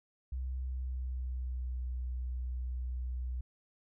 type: tone with pitch glide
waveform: sine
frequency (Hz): 64.2 to 62.26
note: C2 to B1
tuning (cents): -32 to +15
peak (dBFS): -34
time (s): 0.32-3.41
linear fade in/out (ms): 5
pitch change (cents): -53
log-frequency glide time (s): 0.59-1.82
effects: none